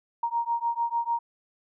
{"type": "beating tone pair", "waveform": "sine", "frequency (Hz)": [932.3, 939], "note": ["A#5", "A#5"], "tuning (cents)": [0, 12], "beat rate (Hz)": 6.7, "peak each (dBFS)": [-28, -28], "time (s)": [0.23, 1.19], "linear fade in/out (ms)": 5, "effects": []}